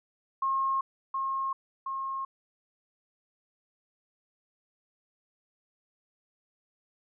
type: tone with echo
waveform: sine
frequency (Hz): 1076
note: C6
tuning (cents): +48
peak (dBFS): -25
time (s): 0.42-0.81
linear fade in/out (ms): 5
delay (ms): 720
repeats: 2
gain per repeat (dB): -3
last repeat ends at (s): 2.25
effects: none